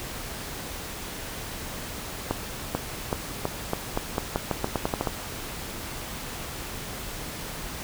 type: accelerating click train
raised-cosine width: 1 ms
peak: -10 dBFS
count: 15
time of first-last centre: 2.31-5.072 s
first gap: 440 ms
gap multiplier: 0.86
effects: pink hiss -36 dBFS RMS until 7.83 s